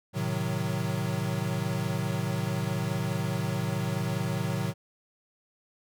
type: chord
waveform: square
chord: A diminished seventh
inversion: none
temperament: equal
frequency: 110 / 130.81 / 155.56 / 185 Hz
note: A2 / C3 / Eb3 / Gb3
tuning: 0 / 0 / 0 / 0 cents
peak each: -34 dBFS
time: 0.13-4.74 s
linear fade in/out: 50 ms
effects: none